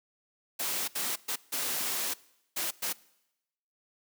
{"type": "noise bursts at uneven times", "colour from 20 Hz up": "white", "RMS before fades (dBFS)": -32, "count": 6, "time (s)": [[0.59, 0.88], [0.95, 1.16], [1.28, 1.36], [1.52, 2.14], [2.56, 2.71], [2.82, 2.93]], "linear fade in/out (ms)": 10, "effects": ["noise-tail reverb RT60 0.9 s tail -22 dB re dry", "high-pass 200 Hz 12 dB/octave"]}